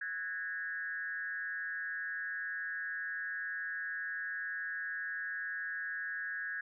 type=tone with frequency modulation; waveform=sine; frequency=1648 Hz; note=G#6; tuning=14 cents flat; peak=-36 dBFS; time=0.01-6.61 s; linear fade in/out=5 ms; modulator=161 Hz; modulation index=0.87; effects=none